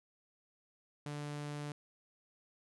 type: tone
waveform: sawtooth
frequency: 146.83 Hz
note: D3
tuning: in tune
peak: -36 dBFS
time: 1.06-1.72 s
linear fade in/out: 2 ms
effects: resampled to 24000 Hz